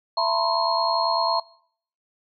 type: tone cluster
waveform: sine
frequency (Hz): 671 / 902 / 990 / 1060 / 4261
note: E5 / A5 / B5 / C6 / C8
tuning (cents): +31 / +43 / +4 / +22 / +31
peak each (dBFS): -26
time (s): 0.17-1.4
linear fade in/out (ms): 5
effects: noise-tail reverb RT60 0.6 s tail -23 dB re dry